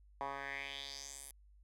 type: tone with band-pass filter sweep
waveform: 10% pulse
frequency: 138.59 Hz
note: C#3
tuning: in tune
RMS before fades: -45 dBFS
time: 0.21-1.31 s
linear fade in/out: 0 ms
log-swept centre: 950 to 11000 Hz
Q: 3.6
effects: added 50 Hz sine -60 dBFS peak until 1.63 s